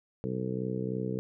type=harmonic tone; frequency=63.2 Hz; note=B1; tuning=41 cents sharp; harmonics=2 / 3 / 4 / 5 / 6 / 7 / 8; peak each=-36 / -35 / -41 / -40 / -42 / -36 / -45 dBFS; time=0.24-1.19 s; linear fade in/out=0 ms; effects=none